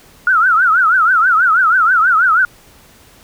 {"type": "tone with vibrato", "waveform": "sine", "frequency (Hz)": 1396.9, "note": "F6", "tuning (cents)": 0, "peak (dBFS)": -8, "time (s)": [0.27, 2.45], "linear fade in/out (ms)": 2, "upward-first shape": "triangle", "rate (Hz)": 6.2, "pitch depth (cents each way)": 210, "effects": ["pink hiss -45 dBFS RMS until 3.23 s"]}